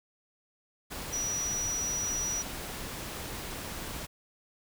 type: tone in noise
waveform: sine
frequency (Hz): 5840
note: F#8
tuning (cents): -24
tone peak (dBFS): -30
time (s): 1.12-2.43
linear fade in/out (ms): 20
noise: pink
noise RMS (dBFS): -39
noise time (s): 0.9-4.07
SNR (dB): +6
effects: none